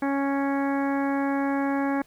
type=harmonic tone; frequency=277.2 Hz; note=C#4; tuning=in tune; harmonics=1 / 2 / 3 / 4 / 5 / 6 / 7 / 8; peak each=-24 / -32 / -31 / -36 / -40 / -36 / -43 / -42 dBFS; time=0.02-2.02 s; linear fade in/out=5 ms; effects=pink hiss -58 dBFS RMS until 2.06 s